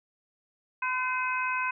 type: harmonic tone with a mistuned harmonic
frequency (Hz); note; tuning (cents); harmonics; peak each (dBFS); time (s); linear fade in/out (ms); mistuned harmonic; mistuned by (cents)
508; B4; +49; 2 / 3 / 4 / 5; -30 / -32 / -39 / -32; 0.82-1.71; 5; 4; +40
effects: none